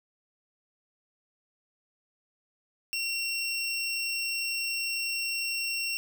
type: tone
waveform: 25% pulse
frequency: 2731 Hz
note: F7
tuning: 39 cents flat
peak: -25 dBFS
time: 2.93-5.97 s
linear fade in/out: 0 ms
effects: none